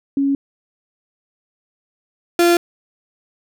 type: tone pair in turn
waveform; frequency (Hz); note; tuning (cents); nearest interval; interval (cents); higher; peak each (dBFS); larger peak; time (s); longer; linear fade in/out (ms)
sine / 35% pulse; 277.2 / 345.1; C#4 / F4; 0 / -21; major third; 379; second; -14 / -9; second; 0.17-0.35 / 2.39-2.57; neither; 2
effects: none